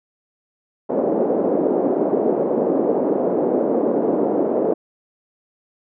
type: band-pass noise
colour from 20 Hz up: white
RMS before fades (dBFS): -19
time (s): 0.89-4.74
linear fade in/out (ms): 10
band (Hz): 240 to 550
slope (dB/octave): 24
effects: none